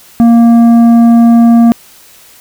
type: tone with tanh clipping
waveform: sine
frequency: 233.1 Hz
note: A#3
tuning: in tune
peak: -3 dBFS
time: 0.2-1.72 s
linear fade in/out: 0 ms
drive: 8 dB
effects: white hiss -39 dBFS RMS until 2.4 s